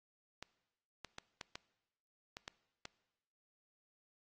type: clicks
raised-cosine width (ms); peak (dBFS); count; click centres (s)
0.2; -27; 8; 0.426 / 1.047 / 1.184 / 1.412 / 1.555 / 2.369 / 2.479 / 2.854
effects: noise-tail reverb RT60 1.0 s tail -21 dB re dry + AAC 32 kbps